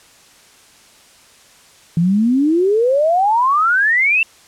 sine exponential sweep, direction up, 162 to 2731 Hz, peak -11 dBFS, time 1.97-4.23 s, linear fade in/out 2 ms, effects white hiss -47 dBFS RMS until 4.47 s + low-pass 9000 Hz 12 dB/octave

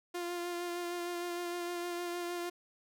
sawtooth tone with vibrato, 349.2 Hz, F4, in tune, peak -32 dBFS, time 0.14-2.5 s, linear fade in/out 10 ms, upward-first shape sine, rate 6.5 Hz, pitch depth 18 cents each way, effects none

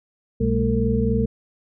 sine tone cluster, 64.4 / 124.2 / 204.1 / 227.8 / 453.1 Hz, C2 / B2 / G#3 / A#3 / A#4, -27 / +10 / -30 / -40 / -49 cents, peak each -24 dBFS, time 0.4-1.26 s, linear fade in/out 10 ms, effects none

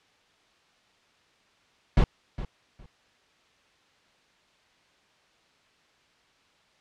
brown noise with echo, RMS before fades -18 dBFS, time 1.97-2.04 s, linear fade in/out 2 ms, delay 410 ms, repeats 2, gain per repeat -15 dB, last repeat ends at 2.86 s, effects white hiss -63 dBFS RMS until 6.8 s + low-pass 4000 Hz 12 dB/octave

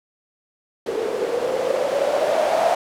violet noise with low-pass filter sweep, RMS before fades -21 dBFS, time 0.86-2.75 s, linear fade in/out 5 ms, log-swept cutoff 420 to 680 Hz, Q 7.9, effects none

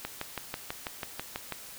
click train, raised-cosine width 0.3 ms, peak -17 dBFS, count 10, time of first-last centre 0.05-1.523 s, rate 6.11 Hz, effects white hiss -46 dBFS RMS until 1.78 s

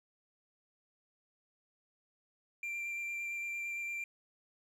triangle tone with vibrato, 2367 Hz, D7, 13 cents sharp, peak -35 dBFS, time 2.63-4.04 s, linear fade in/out 2 ms, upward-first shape square, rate 8.8 Hz, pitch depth 9 cents each way, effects none

